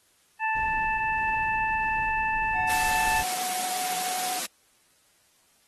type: harmonic tone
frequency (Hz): 880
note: A5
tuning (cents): 0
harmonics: 1 / 2 / 3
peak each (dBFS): -26 / -29 / -31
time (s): 0.39-3.24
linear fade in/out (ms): 50
type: noise with tremolo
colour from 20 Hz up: brown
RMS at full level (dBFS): -40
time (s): 0.55-3.23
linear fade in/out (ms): 5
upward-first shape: square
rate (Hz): 1.6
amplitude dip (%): 25
type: tone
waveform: triangle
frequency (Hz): 736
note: F#5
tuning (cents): -9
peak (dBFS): -29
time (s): 2.53-4.41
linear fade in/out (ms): 50
type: high-pass noise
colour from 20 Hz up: white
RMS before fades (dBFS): -31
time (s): 2.69-4.46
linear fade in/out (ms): 5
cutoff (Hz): 160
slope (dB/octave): 96
effects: white hiss -64 dBFS RMS until 5.67 s + AAC 32 kbps